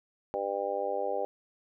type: harmonic tone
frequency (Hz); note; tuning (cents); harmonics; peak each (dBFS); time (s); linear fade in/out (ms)
99.5; G2; +26; 3 / 4 / 5 / 6 / 7 / 8; -46 / -37 / -34 / -34 / -44 / -35; 0.34-1.25; 0
effects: none